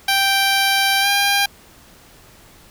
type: tone with pitch glide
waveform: 10% pulse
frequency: 784 to 801.4 Hz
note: G5 to G5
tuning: 0 to +38 cents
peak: -6 dBFS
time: 0.08-1.46 s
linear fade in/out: 5 ms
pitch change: +38 cents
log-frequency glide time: 1.01-1.07 s
effects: pink hiss -47 dBFS RMS until 2.7 s